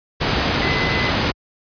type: tone in noise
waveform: sine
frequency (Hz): 2023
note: B6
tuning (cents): +41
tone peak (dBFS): -23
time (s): 0.61-1.11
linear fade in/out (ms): 20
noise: pink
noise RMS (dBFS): -18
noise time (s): 0.2-1.32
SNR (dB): -8
effects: high-pass 60 Hz 12 dB/octave + resampled to 11025 Hz